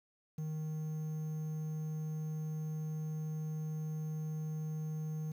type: tone with quantisation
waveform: triangle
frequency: 155.56 Hz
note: D#3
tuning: in tune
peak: -34 dBFS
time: 0.38-5.32 s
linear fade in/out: 5 ms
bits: 10
effects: none